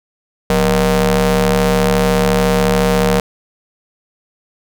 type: ring-modulated tone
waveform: sawtooth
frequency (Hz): 145.5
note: D3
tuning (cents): -16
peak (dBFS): -4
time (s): 0.5-3.2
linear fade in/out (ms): 2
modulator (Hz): 328
effects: none